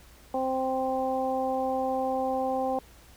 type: harmonic tone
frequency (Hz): 261.6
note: C4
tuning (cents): 0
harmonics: 1 / 2 / 3 / 4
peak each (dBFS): -33 / -29 / -29 / -40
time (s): 0.34-2.79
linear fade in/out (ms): 2
effects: added 60 Hz sine -55 dBFS peak until 3.16 s + pink hiss -55 dBFS RMS until 3.16 s